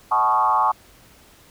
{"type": "tone with frequency modulation", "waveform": "sine", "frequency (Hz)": 987.8, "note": "B5", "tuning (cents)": 0, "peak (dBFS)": -15, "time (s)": [0.11, 0.72], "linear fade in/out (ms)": 10, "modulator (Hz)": 117, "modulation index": 1.9, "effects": ["pink hiss -51 dBFS RMS until 1.5 s"]}